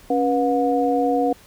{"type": "tone cluster", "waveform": "sine", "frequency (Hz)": [277.4, 487.9, 721], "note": ["C#4", "B4", "F#5"], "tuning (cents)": [1, -21, -45], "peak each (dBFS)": -21, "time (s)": [0.1, 1.33], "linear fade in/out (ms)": 5, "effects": ["pink hiss -49 dBFS RMS until 1.46 s"]}